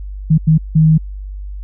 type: tone bursts at uneven times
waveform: sine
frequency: 157.9 Hz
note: D#3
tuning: 26 cents sharp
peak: -6 dBFS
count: 3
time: 0.3-0.38 / 0.47-0.58 / 0.75-0.98 s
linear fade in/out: 10 ms
effects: added 49 Hz sine -24 dBFS peak until 1.63 s